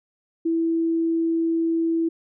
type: tone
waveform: sine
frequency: 329.6 Hz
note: E4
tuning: in tune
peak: -19 dBFS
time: 0.45-2.09 s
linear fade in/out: 10 ms
effects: none